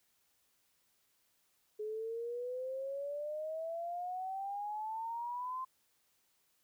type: exponential sweep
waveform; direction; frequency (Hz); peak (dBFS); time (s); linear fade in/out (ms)
sine; up; 422.1 to 1046.5; -37; 1.79-5.65; 10
effects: white hiss -75 dBFS RMS until 6.63 s